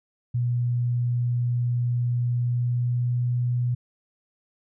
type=tone with pitch glide; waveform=sine; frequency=121.4 to 122.46 Hz; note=B2 to B2; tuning=-29 to -14 cents; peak=-21 dBFS; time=0.34-3.75 s; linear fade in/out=10 ms; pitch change=+15 cents; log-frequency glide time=2.31-3.29 s; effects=none